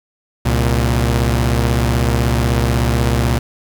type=tone pair together; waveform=sawtooth; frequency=66.9 / 117.6 Hz; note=C2 / A#2; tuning=+39 / +16 cents; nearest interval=minor seventh; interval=977 cents; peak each=-12 dBFS; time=0.45-3.39 s; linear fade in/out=10 ms; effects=7-bit